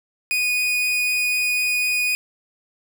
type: tone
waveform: 40% pulse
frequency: 2476 Hz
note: D#7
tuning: 9 cents flat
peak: -18 dBFS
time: 0.31-2.15 s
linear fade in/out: 0 ms
effects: none